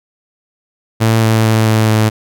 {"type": "tone with pitch steps", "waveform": "sawtooth", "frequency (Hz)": [112.2, 111.42, 110.66, 109.89, 109.13], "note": ["A2", "A2", "A2", "A2", "A2"], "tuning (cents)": [34, 22, 10, -2, -14], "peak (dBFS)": -5, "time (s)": [1, 2.1], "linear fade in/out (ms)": 20, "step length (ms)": 220, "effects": []}